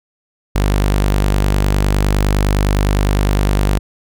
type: tone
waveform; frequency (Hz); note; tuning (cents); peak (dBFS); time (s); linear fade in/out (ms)
sawtooth; 49.8; G1; +28; -8; 0.55-3.79; 10
effects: none